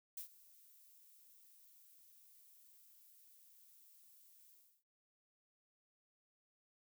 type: noise with ADSR envelope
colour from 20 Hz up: violet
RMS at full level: -45 dBFS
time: 0.17-4.84 s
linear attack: 6 ms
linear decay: 100 ms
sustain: -20 dB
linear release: 320 ms
effects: none